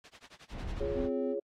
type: noise with tremolo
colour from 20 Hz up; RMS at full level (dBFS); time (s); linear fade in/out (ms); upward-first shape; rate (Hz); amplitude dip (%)
white; -47; 0.04-0.8; 0; sine; 11; 100
type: noise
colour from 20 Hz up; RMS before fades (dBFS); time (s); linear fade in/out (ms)
brown; -38; 0.5-1.1; 50
type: chord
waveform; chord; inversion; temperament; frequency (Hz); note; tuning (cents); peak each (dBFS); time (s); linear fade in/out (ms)
sine; Db major; first; just; 346.5 / 415.8 / 554.4; F4 / Ab4 / Db5; -14 / +2 / 0; -39 / -34 / -36; 0.8-1.4; 10
type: tone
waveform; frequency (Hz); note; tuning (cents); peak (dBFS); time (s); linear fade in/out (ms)
triangle; 260; C4; -11; -32; 0.94-1.36; 50
effects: low-pass 4000 Hz 12 dB/octave + AAC 48 kbps